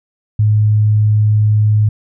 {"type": "tone", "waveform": "sine", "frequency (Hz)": 106.4, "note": "G#2", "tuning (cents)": 42, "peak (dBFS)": -8, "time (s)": [0.39, 1.89], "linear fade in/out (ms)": 5, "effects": []}